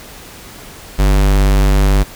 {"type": "tone", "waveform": "square", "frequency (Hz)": 49.14, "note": "G1", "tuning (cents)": 5, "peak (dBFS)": -9, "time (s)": [0.98, 2.04], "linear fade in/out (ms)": 20, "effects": ["pink hiss -35 dBFS RMS until 2.15 s"]}